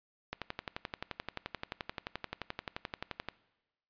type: click train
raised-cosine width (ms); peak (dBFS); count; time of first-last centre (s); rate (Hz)
0.3; -20; 35; 0.33-3.287; 11.5
effects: noise-tail reverb RT60 1.0 s tail -20 dB re dry + resampled to 11025 Hz